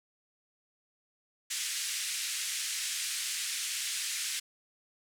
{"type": "band-pass noise", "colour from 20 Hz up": "white", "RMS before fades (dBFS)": -35, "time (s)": [1.5, 4.4], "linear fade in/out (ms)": 10, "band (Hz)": [1800, 9500], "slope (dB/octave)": 24, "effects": []}